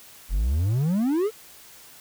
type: exponential sweep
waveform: triangle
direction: up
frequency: 40.75 to 460 Hz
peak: -18 dBFS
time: 0.29-1.31 s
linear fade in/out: 50 ms
effects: white hiss -48 dBFS RMS until 2 s